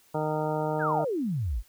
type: harmonic tone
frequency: 154 Hz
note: D#3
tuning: 17 cents flat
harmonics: 1 / 2 / 3 / 4 / 5 / 6 / 8 / 9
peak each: -32 / -35 / -32 / -32 / -35 / -34 / -42 / -45 dBFS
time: 0.14-1.05 s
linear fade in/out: 10 ms
type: exponential sweep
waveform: sine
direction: down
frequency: 1751 to 44.05 Hz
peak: -26 dBFS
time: 0.79-1.63 s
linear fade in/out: 50 ms
effects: white hiss -61 dBFS RMS until 1.68 s